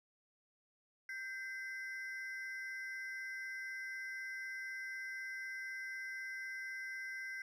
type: ring-modulated tone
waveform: triangle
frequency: 1806 Hz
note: A6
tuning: 45 cents sharp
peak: -37 dBFS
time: 1.09-7.42 s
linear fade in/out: 2 ms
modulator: 235 Hz
effects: none